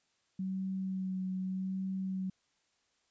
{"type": "tone with vibrato", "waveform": "sine", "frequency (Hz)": 188.5, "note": "F#3", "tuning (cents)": 32, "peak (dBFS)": -33, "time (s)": [0.39, 2.3], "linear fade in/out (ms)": 5, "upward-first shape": "sine", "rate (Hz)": 0.83, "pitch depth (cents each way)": 16, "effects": ["white hiss -75 dBFS RMS until 3.1 s", "resampled to 16000 Hz"]}